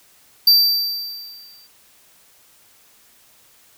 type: tone with exponential decay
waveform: square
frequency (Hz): 4667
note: D8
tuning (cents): -12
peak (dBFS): -8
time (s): 0.47-1.67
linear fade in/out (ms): 5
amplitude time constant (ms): 260
effects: white hiss -53 dBFS RMS until 3.77 s